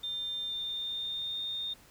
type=tone with pitch glide; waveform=sine; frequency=3600 to 3652 Hz; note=A7 to A#7; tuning=+39 to -36 cents; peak=-33 dBFS; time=0.03-1.74 s; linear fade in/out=10 ms; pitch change=+25 cents; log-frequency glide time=0.45-1.43 s; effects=pink hiss -58 dBFS RMS until 1.9 s